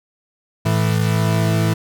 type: tone pair together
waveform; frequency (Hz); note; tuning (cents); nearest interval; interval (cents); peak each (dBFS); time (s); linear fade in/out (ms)
40% pulse; 109.7 / 164.26; A2 / E3; -5 / -6; perfect fifth; 699; -16 / -18; 0.65-1.74; 10
effects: none